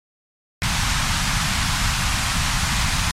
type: band-stop noise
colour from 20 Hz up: pink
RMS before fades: -20 dBFS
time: 0.62-3.11 s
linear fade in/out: 0 ms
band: 200 to 860 Hz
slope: 24 dB/octave
effects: low-pass 8000 Hz 12 dB/octave + MP3 64 kbps